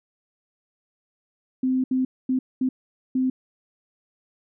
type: tone bursts at uneven times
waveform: sine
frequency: 258.5 Hz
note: C4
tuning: 21 cents flat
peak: -19 dBFS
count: 5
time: 1.63-1.84 / 1.91-2.05 / 2.29-2.39 / 2.61-2.69 / 3.15-3.3 s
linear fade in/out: 5 ms
effects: none